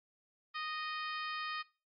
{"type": "harmonic tone", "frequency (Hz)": 620, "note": "D#5", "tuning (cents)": -6, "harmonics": [2, 3, 4, 5, 6, 7, 8], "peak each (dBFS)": [-40, -44, -46, -48, -50, -51, -52], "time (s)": [0.54, 1.63], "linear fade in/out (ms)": 20, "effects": ["noise-tail reverb RT60 0.3 s tail -19 dB re dry", "MP3 32 kbps"]}